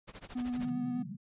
pink noise with tremolo, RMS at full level -45 dBFS, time 0.07-0.7 s, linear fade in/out 20 ms, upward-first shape sine, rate 13 Hz, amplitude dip 95%
triangle tone with vibrato, 246.9 Hz, B3, in tune, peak -30 dBFS, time 0.35-1.03 s, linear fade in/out 10 ms, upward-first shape square, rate 9.9 Hz, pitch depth 15 cents each way
pink band-pass noise, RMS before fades -42 dBFS, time 0.56-1.17 s, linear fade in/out 20 ms, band 130 to 220 Hz, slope 96 dB/octave
effects resampled to 8000 Hz

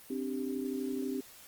sine chord, C suspended second, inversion none, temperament equal, 261.6 / 293.7 / 392 Hz, C4 / D4 / G4, 0 / 0 / 0 cents, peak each -35 / -39 / -38 dBFS, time 0.1-1.21 s, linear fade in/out 5 ms, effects white hiss -54 dBFS RMS until 1.47 s + Opus 24 kbps

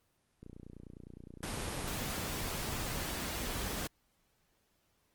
click train, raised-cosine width 3 ms, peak -36 dBFS, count 82, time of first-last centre 0.43-3.157 s, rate 29.7 Hz
pink noise, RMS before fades -38 dBFS, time 1.43-3.87 s, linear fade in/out 0 ms
effects pink hiss -75 dBFS RMS until 5.14 s + Opus 24 kbps

